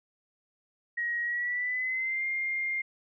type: tone with pitch glide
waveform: sine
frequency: 1894 to 2114 Hz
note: A#6 to C7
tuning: +27 to +17 cents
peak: -28 dBFS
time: 0.97-2.82 s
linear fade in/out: 10 ms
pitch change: +190 cents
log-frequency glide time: 1.23-2.25 s
effects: none